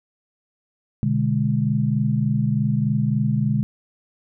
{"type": "chord", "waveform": "sine", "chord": "G# diminished", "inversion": "first", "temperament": "equal", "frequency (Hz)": [123.47, 146.83, 207.7], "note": ["B2", "D3", "G#3"], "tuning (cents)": [0, 0, 0], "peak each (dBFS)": -22, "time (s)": [1.03, 3.63], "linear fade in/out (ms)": 0, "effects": []}